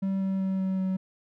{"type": "tone with pitch steps", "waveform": "triangle", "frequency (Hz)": [193.2, 191.98, 190.76, 189.55, 188.35], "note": ["G3", "G3", "G3", "F#3", "F#3"], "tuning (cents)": [-25, -36, -47, 42, 31], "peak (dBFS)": -23, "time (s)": [0.02, 0.97], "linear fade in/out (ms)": 10, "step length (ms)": 190, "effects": []}